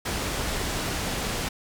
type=low-pass noise; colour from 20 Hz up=pink; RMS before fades=-29 dBFS; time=0.05-1.49 s; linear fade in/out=10 ms; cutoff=10000 Hz; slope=12 dB/octave; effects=none

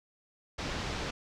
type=low-pass noise; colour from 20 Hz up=pink; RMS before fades=-36 dBFS; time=0.58-1.11 s; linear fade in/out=10 ms; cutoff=5800 Hz; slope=24 dB/octave; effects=none

